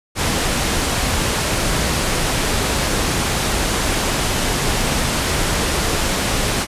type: low-pass noise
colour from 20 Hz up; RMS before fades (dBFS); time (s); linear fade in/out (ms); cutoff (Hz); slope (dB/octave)
pink; -19; 0.15-6.67; 50; 11000; 24
effects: resampled to 32000 Hz